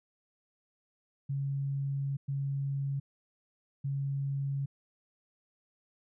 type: tone bursts at uneven times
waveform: sine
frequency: 138.59 Hz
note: C#3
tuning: in tune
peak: -30 dBFS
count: 3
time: 1.29-2.17 / 2.28-3 / 3.84-4.66 s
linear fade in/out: 10 ms
effects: none